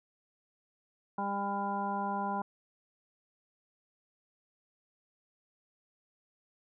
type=harmonic tone; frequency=200 Hz; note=G3; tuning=35 cents sharp; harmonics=1 / 2 / 3 / 4 / 5 / 7; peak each=-37 / -44 / -44 / -35 / -36 / -45 dBFS; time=1.18-2.42 s; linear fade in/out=5 ms; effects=none